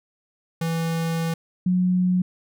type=tone pair in turn; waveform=square / sine; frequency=164.81 / 181.89 Hz; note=E3 / F#3; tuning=0 / -29 cents; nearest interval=major second; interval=171 cents; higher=second; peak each=-23 / -17 dBFS; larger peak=second; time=0.61-1.34 / 1.66-2.22 s; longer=first; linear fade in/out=5 ms; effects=none